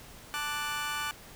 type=chord; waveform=25% pulse; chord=D major; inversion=second; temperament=equal; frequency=880 / 1174.7 / 1480 Hz; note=A5 / D6 / F#6; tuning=0 / 0 / 0 cents; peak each=-35 / -32 / -32 dBFS; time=0.34-1.11 s; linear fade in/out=0 ms; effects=pink hiss -50 dBFS RMS until 1.35 s